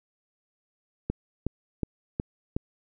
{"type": "click train", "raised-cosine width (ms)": 3, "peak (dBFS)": -14, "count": 5, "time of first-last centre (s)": [1.1, 2.565], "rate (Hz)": 2.73, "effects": []}